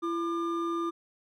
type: tone pair together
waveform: triangle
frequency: 336.7 / 1200 Hz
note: E4 / D6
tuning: +37 / +37 cents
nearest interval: octave + minor seventh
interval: 2200 cents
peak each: -28 / -31 dBFS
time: 0.02-0.91 s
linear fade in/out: 20 ms
effects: none